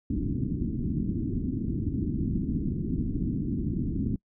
white low-pass noise, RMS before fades -29 dBFS, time 0.1-4.16 s, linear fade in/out 5 ms, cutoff 310 Hz, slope 48 dB/octave, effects noise-tail reverb RT60 0.1 s tail -25 dB re dry

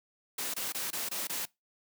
white noise bursts, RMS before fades -35 dBFS, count 6, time 0.38-1.455 s, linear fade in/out 5 ms, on 160 ms, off 23 ms, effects noise-tail reverb RT60 0.2 s tail -23 dB re dry + high-pass 150 Hz 12 dB/octave

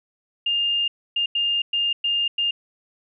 sine tone bursts at uneven times, 2814 Hz, F7, 12 cents sharp, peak -19 dBFS, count 6, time 0.46-0.88 / 1.16-1.26 / 1.35-1.62 / 1.73-1.93 / 2.04-2.28 / 2.38-2.51 s, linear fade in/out 5 ms, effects none

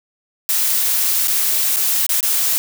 blue noise with dropouts, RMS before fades -17 dBFS, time 0.49-2.58 s, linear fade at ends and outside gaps 0 ms, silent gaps 1.273-1.281 / 1.762-1.768 / 2.065-2.092 / 2.206-2.229 s, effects none

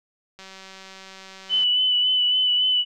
click train, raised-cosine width 0.2 ms, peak -25 dBFS, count 239, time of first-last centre 0.39-1.636 s, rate 191 Hz
sine tone with vibrato, 2992 Hz, F#7, 19 cents sharp, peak -17 dBFS, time 1.49-2.85 s, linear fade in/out 50 ms, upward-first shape sine, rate 3.6 Hz, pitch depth 24 cents each way
effects none

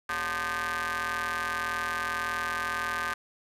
sawtooth ring-modulated tone, 164.81 Hz, E3, in tune, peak -22 dBFS, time 0.09-3.14 s, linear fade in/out 5 ms, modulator 1380 Hz, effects resampled to 32000 Hz + 10-bit

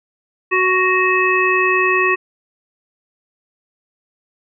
harmonic tone with a mistuned harmonic, 370 Hz, F#4, in tune, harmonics 1 / 3 / 5 / 7, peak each -18 / -18 / -18 / -18 dBFS, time 0.51-2.16 s, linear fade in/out 20 ms, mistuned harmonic 5, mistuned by +15 cents, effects none

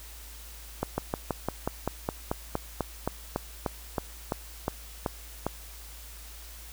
slowing click train, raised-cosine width 1 ms, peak -13 dBFS, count 19, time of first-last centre 0.83-5.466 s, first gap 150 ms, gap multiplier 1.06, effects added 55 Hz sine -45 dBFS peak until 6.72 s + white hiss -48 dBFS RMS until 6.72 s

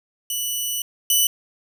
10% pulse tone pair in turn, 2960 / 2977 Hz, F#7 / F#7, 0 / +10 cents, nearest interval unison, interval 10 cents, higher second, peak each -15 / -7 dBFS, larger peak second, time 0.3-0.82 / 1.1-1.27 s, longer first, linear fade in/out 2 ms, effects none

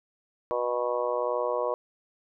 harmonic tone, 122.2 Hz, B2, 18 cents flat, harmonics 3 / 4 / 5 / 6 / 7 / 8 / 9, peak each -37 / -29 / -30 / -41 / -41 / -34 / -35 dBFS, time 0.51-1.74 s, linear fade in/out 0 ms, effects none

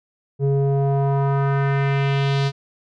square tone with low-pass filter sweep, 138.59 Hz, C#3, in tune, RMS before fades -19 dBFS, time 0.39-2.52 s, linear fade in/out 50 ms, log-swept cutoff 380 to 4600 Hz, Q 1.9, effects none

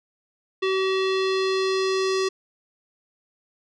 square tone with low-pass filter sweep, 380.8 Hz, F#4, 50 cents sharp, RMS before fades -23 dBFS, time 0.62-2.29 s, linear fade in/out 10 ms, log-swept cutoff 3300 to 5500 Hz, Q 2.3, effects none

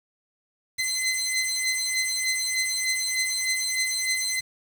15% pulse beating tone pair, 2048 / 2051.3 Hz, C7 / C7, -38 / -35 cents, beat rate 3.3 Hz, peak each -20 / -22 dBFS, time 0.78-4.41 s, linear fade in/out 20 ms, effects 7-bit

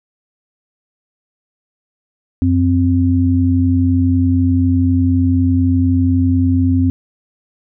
sine tone pair together, 91.16 / 261.6 Hz, F#2 / C4, -25 / 0 cents, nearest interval octave + tritone, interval 1825 cents, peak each -13 dBFS, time 2.42-6.9 s, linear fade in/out 0 ms, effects none

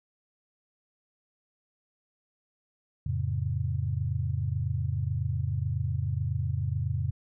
sine chord, F augmented, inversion none, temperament just, 87.31 / 109.13 / 136.42 Hz, F2 / A2 / C#3, 0 / -14 / -27 cents, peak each -31 dBFS, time 3.06-7.11 s, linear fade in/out 5 ms, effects none

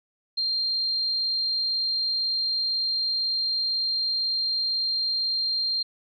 sine tone, 4186 Hz, C8, in tune, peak -23 dBFS, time 0.37-5.83 s, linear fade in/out 10 ms, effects none

